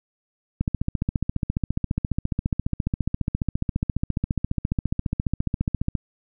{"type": "click train", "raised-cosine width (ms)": 5, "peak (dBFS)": -10, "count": 79, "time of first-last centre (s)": [0.61, 5.952], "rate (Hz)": 14.6, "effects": []}